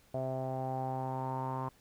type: tone with low-pass filter sweep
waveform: sawtooth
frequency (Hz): 130.81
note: C3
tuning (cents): 0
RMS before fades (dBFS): -36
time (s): 0.14-1.69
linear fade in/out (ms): 5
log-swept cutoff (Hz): 660 to 1000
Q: 7.7
effects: pink hiss -65 dBFS RMS until 1.8 s